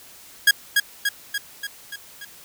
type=tone with echo; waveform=sawtooth; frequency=1644 Hz; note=G#6; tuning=18 cents flat; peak=-7 dBFS; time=0.47-0.51 s; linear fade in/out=5 ms; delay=290 ms; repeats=6; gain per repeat=-4 dB; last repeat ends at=2.25 s; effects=white hiss -46 dBFS RMS until 2.44 s